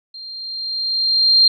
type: tone with level ramp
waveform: sine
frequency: 4186 Hz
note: C8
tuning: in tune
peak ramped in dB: -32 to -7 dBFS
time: 0.14-1.48 s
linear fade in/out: 5 ms
effects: none